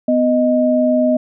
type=tone pair together; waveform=sine; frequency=250.4 / 622.3 Hz; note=B3 / D#5; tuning=+24 / 0 cents; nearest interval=octave + major third; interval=1576 cents; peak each=-14 dBFS; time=0.08-1.17 s; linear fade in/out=5 ms; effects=none